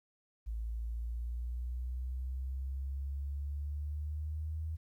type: exponential sweep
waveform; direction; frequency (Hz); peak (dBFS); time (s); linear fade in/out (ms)
sine; up; 55 to 79.9; -35; 0.46-4.77; 20
effects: 12-bit